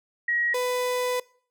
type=tone pair in turn; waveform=sine / 35% pulse; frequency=1900 / 498 Hz; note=A#6 / B4; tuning=+33 / +14 cents; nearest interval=octave + major seventh; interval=2319 cents; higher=first; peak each=-22 dBFS; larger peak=neither; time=0.28-0.54 / 0.54-1.2 s; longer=second; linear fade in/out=5 ms; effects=noise-tail reverb RT60 0.5 s tail -23 dB re dry